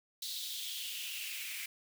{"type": "noise with high-pass filter sweep", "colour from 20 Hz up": "white", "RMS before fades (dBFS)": -41, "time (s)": [0.22, 1.66], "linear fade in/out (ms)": 5, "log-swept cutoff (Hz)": [4000, 2200], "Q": 4.6, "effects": []}